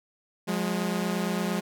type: tone pair together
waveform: sawtooth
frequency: 179.04 / 207.7 Hz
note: F3 / G#3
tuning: +43 / 0 cents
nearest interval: minor third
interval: 257 cents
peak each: -25 dBFS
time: 0.47-1.61 s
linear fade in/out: 20 ms
effects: none